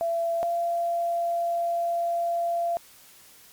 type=tone pair in turn; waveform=sine; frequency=673 / 684.8 Hz; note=E5 / F5; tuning=+36 / -34 cents; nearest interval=unison; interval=30 cents; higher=second; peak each=-23 dBFS; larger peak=neither; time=0.01-0.43 / 0.43-2.77 s; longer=second; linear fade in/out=0 ms; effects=white hiss -52 dBFS RMS until 3.52 s + MP3 96 kbps